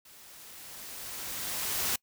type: noise with level ramp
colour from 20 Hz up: white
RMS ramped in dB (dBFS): -54 to -29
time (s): 0.05-1.96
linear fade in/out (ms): 5
effects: noise-tail reverb RT60 0.1 s tail -25 dB re dry